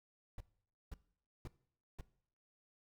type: noise bursts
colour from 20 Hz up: brown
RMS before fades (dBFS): -45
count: 4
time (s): 0.38-2.01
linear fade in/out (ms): 2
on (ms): 25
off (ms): 510
effects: noise-tail reverb RT60 0.6 s tail -18 dB re dry